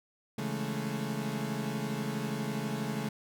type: chord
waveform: 35% pulse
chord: A major seventh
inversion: first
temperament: equal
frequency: 138.59 / 164.81 / 207.7 / 220 Hz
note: C#3 / E3 / G#3 / A3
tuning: 0 / 0 / 0 / 0 cents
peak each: -36 / -39 / -36 / -35 dBFS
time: 0.38-3.09 s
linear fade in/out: 5 ms
effects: none